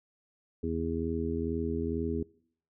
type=harmonic tone; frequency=82.2 Hz; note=E2; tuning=4 cents flat; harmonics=1 / 2 / 3 / 4 / 5; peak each=-36 / -40 / -34 / -37 / -35 dBFS; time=0.63-2.23 s; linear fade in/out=5 ms; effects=noise-tail reverb RT60 0.6 s tail -23 dB re dry